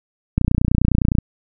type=click train; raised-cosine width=5 ms; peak=-3 dBFS; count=25; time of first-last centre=0.38-1.185 s; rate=29.8 Hz; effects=none